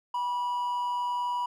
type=tone with amplitude modulation; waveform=triangle; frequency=976 Hz; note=B5; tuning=21 cents flat; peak=-24 dBFS; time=0.14-1.46 s; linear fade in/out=5 ms; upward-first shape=sine; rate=181 Hz; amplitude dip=30%; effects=none